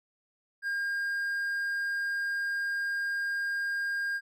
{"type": "tone", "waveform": "triangle", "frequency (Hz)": 1612, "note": "G6", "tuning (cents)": 48, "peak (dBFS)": -27, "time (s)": [0.62, 4.21], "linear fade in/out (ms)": 50, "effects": []}